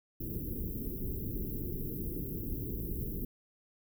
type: band-stop noise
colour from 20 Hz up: pink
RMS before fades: -37 dBFS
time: 0.2-3.25 s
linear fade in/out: 5 ms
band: 420 to 13000 Hz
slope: 48 dB/octave
effects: none